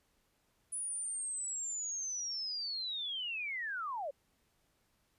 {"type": "linear sweep", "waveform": "sine", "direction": "down", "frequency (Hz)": [9940, 521], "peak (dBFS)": -36, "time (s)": [0.72, 4.11], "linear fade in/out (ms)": 10, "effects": ["pink hiss -75 dBFS RMS until 5.18 s", "resampled to 32000 Hz"]}